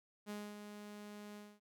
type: tone with ADSR envelope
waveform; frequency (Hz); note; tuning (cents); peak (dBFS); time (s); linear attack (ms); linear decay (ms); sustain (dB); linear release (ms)
sawtooth; 207.7; G#3; 0; -38; 0.26-1.6; 41; 240; -7; 240
effects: none